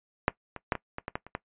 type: clicks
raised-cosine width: 0.5 ms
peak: -6 / -22 / -9 / -18 / -19 / -18 / -15 / -29 / -16 dBFS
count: 9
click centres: 0.281 / 0.563 / 0.722 / 0.753 / 0.984 / 1.081 / 1.155 / 1.266 / 1.351 s
effects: noise-tail reverb RT60 0.1 s tail -19 dB re dry + resampled to 8000 Hz